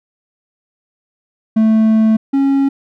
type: tone pair in turn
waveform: triangle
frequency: 220 / 274.6 Hz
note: A3 / C#4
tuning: 0 / -16 cents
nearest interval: major third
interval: 384 cents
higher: second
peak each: -6 / -8 dBFS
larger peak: first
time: 1.56-2.17 / 2.33-2.69 s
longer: first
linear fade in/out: 10 ms
effects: none